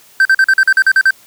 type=tone bursts; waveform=triangle; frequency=1556 Hz; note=G6; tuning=13 cents flat; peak=-4 dBFS; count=10; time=0.2-1.107 s; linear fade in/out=2 ms; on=52 ms; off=43 ms; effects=white hiss -45 dBFS RMS until 1.26 s + high-pass 60 Hz 12 dB/octave

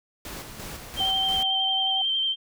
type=noise with tremolo; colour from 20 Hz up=pink; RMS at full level=-37 dBFS; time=0.25-1.43 s; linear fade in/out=2 ms; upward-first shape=square; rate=2.9 Hz; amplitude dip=40%
type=tone with vibrato; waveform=sine; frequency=3136 Hz; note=G7; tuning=in tune; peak=-22 dBFS; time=0.96-2.36 s; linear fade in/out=50 ms; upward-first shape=square; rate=11 Hz; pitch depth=16 cents each way
type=tone; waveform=sine; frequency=765 Hz; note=G5; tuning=42 cents flat; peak=-29 dBFS; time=1-2.02 s; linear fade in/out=5 ms
effects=none

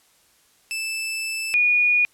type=tone pair in turn; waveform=sawtooth / sine; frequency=2637 / 2450 Hz; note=E7 / D#7; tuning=0 / -27 cents; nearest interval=minor second; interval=127 cents; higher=first; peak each=-22 / -15 dBFS; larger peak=second; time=0.71-1.54 / 1.54-2.05 s; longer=first; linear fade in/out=0 ms; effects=white hiss -59 dBFS RMS until 2.13 s + low-pass 12000 Hz 12 dB/octave

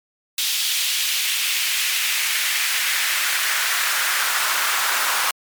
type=noise with high-pass filter sweep; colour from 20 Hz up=pink; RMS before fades=-21 dBFS; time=0.38-5.31 s; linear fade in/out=2 ms; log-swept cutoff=3300 to 1100 Hz; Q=1.7; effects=MP3 96 kbps

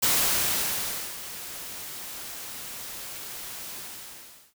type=noise with ADSR envelope; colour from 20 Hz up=white; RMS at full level=-22 dBFS; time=0.02-4.54 s; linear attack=14 ms; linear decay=1100 ms; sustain=-16 dB; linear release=790 ms; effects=none

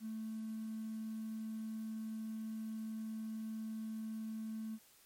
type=tone with hard clipping; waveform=triangle; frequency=220 Hz; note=A3; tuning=in tune; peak=-40 dBFS; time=0-4.79 s; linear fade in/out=50 ms; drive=3 dB; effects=white hiss -65 dBFS RMS until 5.05 s + MP3 64 kbps

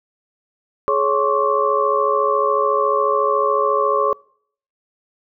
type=tone cluster; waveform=sine; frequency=422.5 / 555 / 1069 / 1143 Hz; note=G#4 / C#5 / C6 / D6; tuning=+30 / +2 / +37 / -47 cents; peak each=-20 dBFS; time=0.88-4.13 s; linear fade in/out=0 ms; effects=noise-tail reverb RT60 0.6 s tail -25 dB re dry

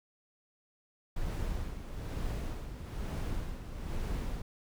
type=noise with tremolo; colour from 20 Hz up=brown; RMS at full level=-34 dBFS; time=1.16-4.42 s; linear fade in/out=5 ms; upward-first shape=sine; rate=1.1 Hz; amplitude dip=60%; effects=none

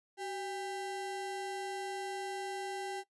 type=ring-modulated tone; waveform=square; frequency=592 Hz; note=D5; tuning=14 cents sharp; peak=-35 dBFS; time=0.17-3.04 s; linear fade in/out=50 ms; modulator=212 Hz; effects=noise-tail reverb RT60 0.1 s tail -19 dB re dry + resampled to 24000 Hz

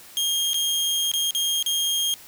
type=tone with dropouts; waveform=sawtooth; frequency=3231 Hz; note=G#7; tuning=48 cents flat; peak=-18 dBFS; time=0.17-2.14 s; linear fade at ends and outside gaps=0 ms; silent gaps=0.533-0.543 / 1.116-1.137 / 1.308-1.349 / 1.626-1.662 s; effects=white hiss -46 dBFS RMS until 2.27 s

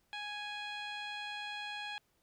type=tone with low-pass filter; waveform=15% pulse; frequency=830.6 Hz; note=G#5; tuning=in tune; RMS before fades=-42 dBFS; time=0.13-1.98 s; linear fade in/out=0 ms; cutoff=4000 Hz; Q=1.7; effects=pink hiss -75 dBFS RMS until 2.22 s

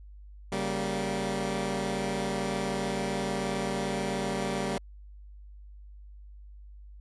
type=chord; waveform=15% pulse; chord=G diminished; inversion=second; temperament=equal with one note detuned; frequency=138.59 / 194.42 / 233.1 Hz; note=Db3 / G3 / Bb3; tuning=0 / -14 / 0 cents; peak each=-30 / -25 / -28 dBFS; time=0.52-4.78 s; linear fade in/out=2 ms; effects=added 50 Hz sine -45 dBFS peak until 7 s + resampled to 24000 Hz

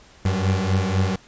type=beating tone pair; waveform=30% pulse; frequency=93 / 97 Hz; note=F#2 / G2; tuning=+9 / -18 cents; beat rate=4 Hz; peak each=-19 dBFS; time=0.25-1.16 s; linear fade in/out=5 ms; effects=pink hiss -50 dBFS RMS until 1.27 s + resampled to 16000 Hz

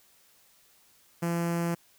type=tone with notch filter; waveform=sawtooth; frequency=170 Hz; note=F3; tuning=46 cents flat; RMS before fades=-29 dBFS; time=1.22-1.75 s; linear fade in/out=10 ms; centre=3700 Hz; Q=1.1; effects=white hiss -62 dBFS RMS until 1.98 s

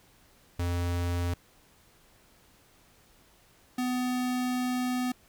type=tone pair in turn; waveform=square; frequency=87.31 / 250.5 Hz; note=F2 / B3; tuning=0 / +25 cents; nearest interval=octave + tritone; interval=1825 cents; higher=second; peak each=-28 dBFS; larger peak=neither; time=0.59-1.34 / 3.78-5.12 s; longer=second; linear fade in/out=5 ms; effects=pink hiss -61 dBFS RMS until 5.28 s

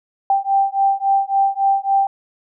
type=beating tone pair; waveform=sine; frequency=784 / 787.6 Hz; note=G5 / G5; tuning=0 / +8 cents; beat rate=3.6 Hz; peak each=-17 dBFS; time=0.3-2.07 s; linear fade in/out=2 ms; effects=none

